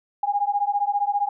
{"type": "beating tone pair", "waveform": "sine", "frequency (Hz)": [808, 823], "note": ["G#5", "G#5"], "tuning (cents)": [-48, -16], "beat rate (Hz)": 15, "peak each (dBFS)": -23, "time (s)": [0.23, 1.29], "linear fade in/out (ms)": 5, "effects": []}